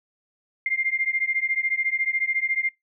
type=beating tone pair; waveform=sine; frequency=2100 / 2114 Hz; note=C7 / C7; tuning=+6 / +17 cents; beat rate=14 Hz; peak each=-25 dBFS; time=0.66-2.69 s; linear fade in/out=2 ms; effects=noise-tail reverb RT60 0.2 s tail -24 dB re dry